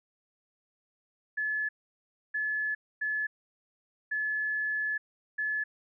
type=tone bursts at uneven times; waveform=sine; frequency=1718 Hz; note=A6; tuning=42 cents flat; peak=-28 dBFS; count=5; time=1.37-1.69 / 2.34-2.75 / 3.01-3.27 / 4.11-4.98 / 5.38-5.64 s; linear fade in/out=10 ms; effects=none